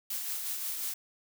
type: noise with tremolo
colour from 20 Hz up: blue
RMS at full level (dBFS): -34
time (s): 0.1-0.94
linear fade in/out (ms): 5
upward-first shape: sine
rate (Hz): 5.6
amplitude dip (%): 35
effects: none